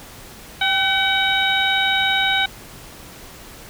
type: harmonic tone with a mistuned harmonic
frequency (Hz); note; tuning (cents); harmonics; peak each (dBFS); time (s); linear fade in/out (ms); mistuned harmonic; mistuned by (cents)
759; F#5; +44; 1 / 2 / 3 / 4 / 5; -23 / -21 / -23 / -25 / -21; 0.61-2.46; 5; 1; +55
effects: pink hiss -40 dBFS RMS until 3.69 s